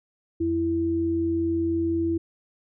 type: tone pair together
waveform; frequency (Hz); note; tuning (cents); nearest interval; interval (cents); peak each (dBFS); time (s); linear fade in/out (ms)
sine; 87.8 / 331.8; F2 / E4; +10 / +11; octave + major seventh; 2301; -31 / -22; 0.4-2.18; 10
effects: none